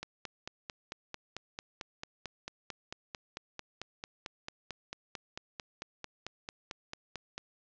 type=click train; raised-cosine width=0.2 ms; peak=-22 dBFS; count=34; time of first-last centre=0.03-7.38 s; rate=4.49 Hz; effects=resampled to 16000 Hz + 9-bit